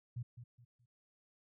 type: tone with echo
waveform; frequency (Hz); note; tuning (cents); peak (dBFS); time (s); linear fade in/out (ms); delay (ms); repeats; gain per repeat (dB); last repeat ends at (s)
sine; 120.3; B2; -45; -38; 0.16-0.23; 10; 210; 3; -10; 0.86
effects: none